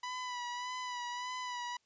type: tone with vibrato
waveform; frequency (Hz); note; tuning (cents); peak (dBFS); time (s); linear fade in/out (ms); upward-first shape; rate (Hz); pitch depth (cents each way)
sawtooth; 987.8; B5; 0; -34; 0.03-1.77; 5; sine; 1.7; 35
effects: white hiss -75 dBFS RMS until 1.85 s + resampled to 16000 Hz